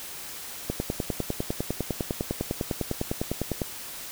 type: click train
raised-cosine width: 2 ms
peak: -13 dBFS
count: 30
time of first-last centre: 0.7-3.618 s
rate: 9.94 Hz
effects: white hiss -39 dBFS RMS until 4.11 s